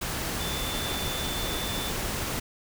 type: tone in noise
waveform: sine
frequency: 3520 Hz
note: A7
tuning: in tune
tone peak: -35 dBFS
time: 0.4-1.91 s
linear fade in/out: 10 ms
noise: pink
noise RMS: -31 dBFS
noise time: 0.01-2.4 s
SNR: -7 dB
effects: none